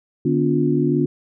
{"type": "tone cluster", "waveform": "sine", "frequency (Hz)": [148.9, 247.7, 289.4, 354.9], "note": ["D3", "B3", "D4", "F4"], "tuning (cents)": [24, 5, -25, 28], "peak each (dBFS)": -21, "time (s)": [0.25, 1.06], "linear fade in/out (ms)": 5, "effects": []}